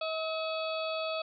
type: harmonic tone with a mistuned harmonic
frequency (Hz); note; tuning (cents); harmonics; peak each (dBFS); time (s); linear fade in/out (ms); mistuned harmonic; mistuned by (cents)
640; D#5; +49; 1 / 2 / 4 / 5 / 6 / 7; -33 / -39 / -40 / -43 / -47 / -44; 0.01-1.22; 5; 5; +100
effects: none